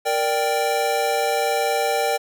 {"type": "chord", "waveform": "square", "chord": "G minor", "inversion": "first", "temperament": "equal", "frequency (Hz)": [466.2, 587.3, 784], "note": ["Bb4", "D5", "G5"], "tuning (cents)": [0, 0, 0], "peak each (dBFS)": [-25, -25, -23], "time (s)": [0.05, 2.18], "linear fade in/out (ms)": 20, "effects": []}